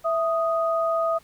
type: tone pair together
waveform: sine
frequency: 659.3 / 1244.6 Hz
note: E5 / D#6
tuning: 0 / 0 cents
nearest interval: major seventh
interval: 1100 cents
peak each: -22 / -25 dBFS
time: 0.04-1.19 s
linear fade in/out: 20 ms
effects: pink hiss -56 dBFS RMS until 1.23 s